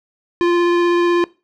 square tone with vibrato, 347.2 Hz, F4, 10 cents flat, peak -13 dBFS, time 0.41-1.24 s, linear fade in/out 0 ms, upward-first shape sine, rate 16 Hz, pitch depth 8 cents each way, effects noise-tail reverb RT60 0.3 s tail -21 dB re dry + low-pass 3000 Hz 12 dB/octave

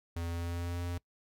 square tone with pitch glide, 84.7 to 87.33 Hz, E2 to F2, +48 to 0 cents, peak -35 dBFS, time 0.16-0.98 s, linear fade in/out 5 ms, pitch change +52 cents, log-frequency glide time 0.26-0.83 s, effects noise-tail reverb RT60 0.1 s tail -22 dB re dry

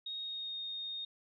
sine tone with pitch glide, 3739 to 3698 Hz, A#7 to A#7, +4 to -15 cents, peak -38 dBFS, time 0.06-1.05 s, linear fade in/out 5 ms, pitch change -19 cents, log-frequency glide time 0.19-0.58 s, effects none

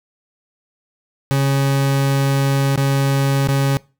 40% pulse tone with dropouts, 137.6 Hz, C#3, 12 cents flat, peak -13 dBFS, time 1.31-3.77 s, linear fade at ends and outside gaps 0 ms, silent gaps 2.758-2.776 / 3.473-3.486 s, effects noise-tail reverb RT60 0.3 s tail -22 dB re dry

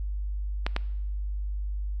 clicks, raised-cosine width 0.3 ms, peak -11 dBFS, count 2, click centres 0.665 / 0.764 s, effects noise-tail reverb RT60 0.9 s tail -21 dB re dry + added 50 Hz sine -28 dBFS peak until 2 s

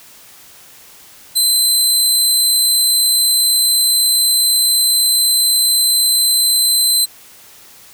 20% pulse tone, 4066 Hz, B7, 50 cents sharp, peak -5 dBFS, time 1.35-7.06 s, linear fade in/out 20 ms, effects white hiss -42 dBFS RMS until 7.93 s

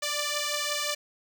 5% pulse beating tone pair, 587.3 / 593 Hz, D5 / D5, 0 / +17 cents, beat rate 5.7 Hz, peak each -18 / -21 dBFS, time 0.02-0.95 s, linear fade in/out 10 ms, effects none

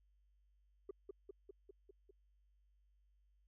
sine tone with echo, 392 Hz, G4, in tune, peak -40 dBFS, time 0.89-0.91 s, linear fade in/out 5 ms, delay 200 ms, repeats 6, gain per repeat -3 dB, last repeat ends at 2.11 s, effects tanh soft clip ceiling -42 dBFS + added 50 Hz sine -70 dBFS peak until 3.47 s

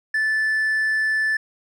sine tone with hard clipping, 1751 Hz, A6, 9 cents flat, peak -19 dBFS, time 0.14-1.37 s, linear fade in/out 5 ms, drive 2 dB, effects none

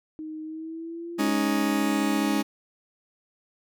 sine tone with pitch glide, 311.9 to 342.1 Hz, D#4 to F4, +4 to -36 cents, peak -33 dBFS, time 0.19-1.3 s, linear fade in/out 0 ms, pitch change +160 cents, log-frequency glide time 0.43-1.12 s
40% pulse chord, Ab suspended fourth, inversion none, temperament just, 207.7 / 276.9 / 311.5 Hz, Ab3 / Db4 / Eb4, 0 / -2 / +2 cents, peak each -26 dBFS, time 1.18-2.43 s, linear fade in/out 20 ms
effects none

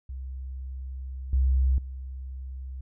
sine tone with level steps, 65.3 Hz, C2, 3 cents flat, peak -33 / -19 / -34 dBFS, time 0.09-2.81 s, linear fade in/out 5 ms, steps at 1.33 / 1.78 s, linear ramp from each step 2 ms, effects none

